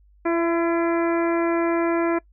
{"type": "harmonic tone with a mistuned harmonic", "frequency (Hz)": 337.6, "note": "E4", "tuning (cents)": 41, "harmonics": [1, 2, 3, 4, 5, 6, 7], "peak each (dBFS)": [-20, -26, -30, -32, -34, -36, -37], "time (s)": [0.25, 2.19], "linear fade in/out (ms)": 10, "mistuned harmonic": 2, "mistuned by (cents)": -18, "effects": ["noise-tail reverb RT60 0.1 s tail -23 dB re dry", "added 50 Hz sine -52 dBFS peak until 2.32 s"]}